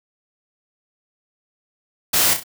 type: noise with echo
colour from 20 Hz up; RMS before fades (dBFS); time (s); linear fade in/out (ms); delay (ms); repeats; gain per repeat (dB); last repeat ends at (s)
white; -17; 2.13-2.34; 10; 32; 3; -7; 2.436
effects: none